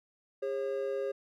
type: tone pair together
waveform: triangle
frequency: 405.4 / 542 Hz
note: G#4 / C#5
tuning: -42 / -39 cents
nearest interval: perfect fourth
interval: 503 cents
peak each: -32 / -32 dBFS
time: 0.42-1.12 s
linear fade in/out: 10 ms
effects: none